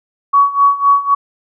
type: tone with tremolo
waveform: sine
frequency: 1125 Hz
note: C#6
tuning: 25 cents sharp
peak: -5 dBFS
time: 0.33-1.15 s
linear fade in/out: 10 ms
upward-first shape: sine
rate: 3.9 Hz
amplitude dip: 85%
effects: none